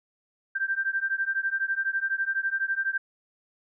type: beating tone pair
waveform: sine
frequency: 1568 / 1580 Hz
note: G6 / G6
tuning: 0 / +13 cents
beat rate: 12 Hz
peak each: -28 dBFS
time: 0.55-2.98 s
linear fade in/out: 10 ms
effects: none